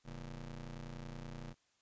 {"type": "ring-modulated tone", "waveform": "25% pulse", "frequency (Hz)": 88.1, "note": "F2", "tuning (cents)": 16, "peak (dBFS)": -38, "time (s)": [0.04, 1.55], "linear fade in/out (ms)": 50, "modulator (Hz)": 59.4, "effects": ["white hiss -75 dBFS RMS until 1.81 s", "resampled to 16000 Hz"]}